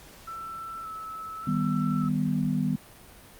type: tone with vibrato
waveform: sine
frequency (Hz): 1318.5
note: E6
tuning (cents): 0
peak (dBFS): -35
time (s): 0.27-2.09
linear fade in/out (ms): 10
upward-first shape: square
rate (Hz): 0.86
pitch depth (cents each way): 19
type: chord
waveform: sine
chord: Eb augmented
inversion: none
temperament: equal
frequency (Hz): 155.56 / 196 / 246.9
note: Eb3 / G3 / B3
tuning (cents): 0 / 0 / 0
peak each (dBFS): -28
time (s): 1.47-2.76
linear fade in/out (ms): 5
effects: pink hiss -50 dBFS RMS until 3.39 s + Opus 48 kbps